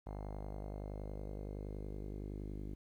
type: tone with low-pass filter sweep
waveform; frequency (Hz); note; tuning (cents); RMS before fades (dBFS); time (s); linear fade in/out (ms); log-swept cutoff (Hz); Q
sawtooth; 50.7; G#1; -41; -44; 0.06-2.75; 10; 810 to 320; 2.2
effects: 12-bit